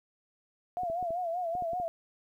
sine tone with vibrato, 694 Hz, F5, 11 cents flat, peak -30 dBFS, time 0.77-1.88 s, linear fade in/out 0 ms, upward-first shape sine, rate 5.2 Hz, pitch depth 94 cents each way
clicks, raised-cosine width 2 ms, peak -31 dBFS, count 8, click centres 0.834 / 0.9 / 1.027 / 1.106 / 1.552 / 1.623 / 1.733 / 1.8 s
effects 11-bit

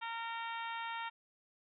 harmonic tone with a mistuned harmonic, 460 Hz, A#4, 23 cents flat, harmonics 2 / 3 / 4 / 5 / 6 / 7 / 8, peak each -41 / -45 / -47 / -49 / -51 / -52 / -53 dBFS, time 0.01-1.1 s, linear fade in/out 20 ms, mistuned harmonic 7, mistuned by -20 cents, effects none

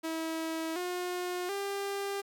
sawtooth tone with pitch steps, 323.4 / 358.8 / 398.2 Hz, E4 / F4 / G4, -33 / +47 / +27 cents, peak -29 dBFS, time 0.03-2.22 s, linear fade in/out 20 ms, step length 730 ms, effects 10-bit

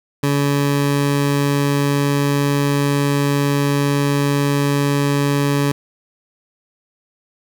20% pulse tone, 142.1 Hz, C#3, 43 cents sharp, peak -10 dBFS, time 0.23-5.72 s, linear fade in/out 5 ms, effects none

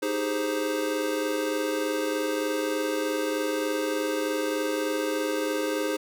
square chord, Ab major seventh, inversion second, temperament equal, 311.1 / 392 / 415.3 / 523.3 Hz, Eb4 / G4 / Ab4 / C5, 0 / 0 / 0 / 0 cents, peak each -31 / -36 / -32 / -31 dBFS, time 0.02-5.97 s, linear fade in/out 10 ms, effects none

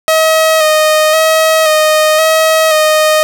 sawtooth tone with vibrato, 628 Hz, D#5, 16 cents sharp, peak -3 dBFS, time 0.08-3.23 s, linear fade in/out 0 ms, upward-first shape square, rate 0.95 Hz, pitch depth 25 cents each way, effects none

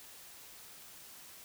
silence, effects white hiss -53 dBFS RMS until 1.44 s

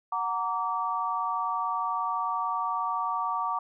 sine chord, Gb augmented, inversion none, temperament just, 740 / 925 / 1156.2 Hz, Gb5 / Bb5 / D6, 0 / -14 / -27 cents, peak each -34 / -31 / -29 dBFS, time 0.12-3.59 s, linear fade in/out 5 ms, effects none

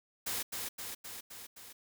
white noise with echo, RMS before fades -36 dBFS, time 0.26-0.43 s, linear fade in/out 10 ms, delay 260 ms, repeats 5, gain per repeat -3 dB, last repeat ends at 1.73 s, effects none

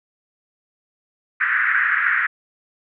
white band-pass noise, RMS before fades -19 dBFS, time 1.4-2.27 s, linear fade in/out 10 ms, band 1400 to 1900 Hz, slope 48 dB/octave, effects none

